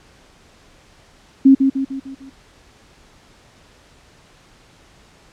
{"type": "tone with echo", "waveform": "sine", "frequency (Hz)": 269.2, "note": "C4", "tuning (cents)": 49, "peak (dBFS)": -5, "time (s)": [1.45, 1.55], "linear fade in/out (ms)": 10, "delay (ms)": 150, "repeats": 5, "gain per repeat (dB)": -6, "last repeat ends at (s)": 2.3, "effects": ["pink hiss -50 dBFS RMS until 5.32 s", "low-pass 7000 Hz 12 dB/octave"]}